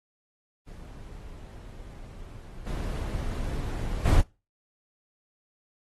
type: noise with level steps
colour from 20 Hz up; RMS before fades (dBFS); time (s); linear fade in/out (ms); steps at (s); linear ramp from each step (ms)
brown; -43 / -31 / -20; 0.66-4.22; 20; 2.66 / 4.05; 10
effects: noise-tail reverb RT60 0.3 s tail -23 dB re dry + AAC 32 kbps